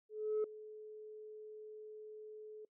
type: tone with ADSR envelope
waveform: sine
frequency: 429.1 Hz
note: A4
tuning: 43 cents flat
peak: -29 dBFS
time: 0.09-2.65 s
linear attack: 350 ms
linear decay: 3 ms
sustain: -19 dB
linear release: 3 ms
effects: noise-tail reverb RT60 0.1 s tail -23 dB re dry + tanh soft clip ceiling -30 dBFS